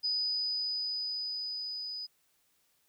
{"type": "tone with level ramp", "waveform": "sine", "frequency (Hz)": 4978, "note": "D#8", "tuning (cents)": 0, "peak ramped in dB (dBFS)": [-28, -37], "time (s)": [0.03, 2.07], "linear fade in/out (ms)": 20, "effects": ["white hiss -72 dBFS RMS until 2.88 s"]}